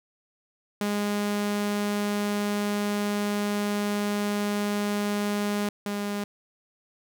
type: tone pair in turn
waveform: sawtooth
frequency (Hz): 205.8 / 204.1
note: G#3 / G#3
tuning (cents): -16 / -30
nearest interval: unison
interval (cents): 14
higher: first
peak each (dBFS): -21 / -24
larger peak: first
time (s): 0.81-5.69 / 5.86-6.24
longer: first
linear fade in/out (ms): 2
effects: none